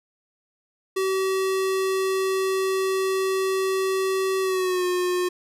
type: tone with pitch glide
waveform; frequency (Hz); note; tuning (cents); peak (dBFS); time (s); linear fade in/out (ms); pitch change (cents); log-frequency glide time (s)
square; 381.5 to 360.1; G4 to F#4; -47 to -47; -22; 0.96-5.29; 10; -100; 4.41-4.86
effects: resampled to 32000 Hz